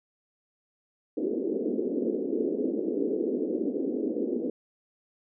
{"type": "band-pass noise", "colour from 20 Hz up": "white", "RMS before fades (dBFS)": -29, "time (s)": [1.17, 4.5], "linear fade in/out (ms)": 5, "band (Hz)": [230, 460], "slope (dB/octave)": 48, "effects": []}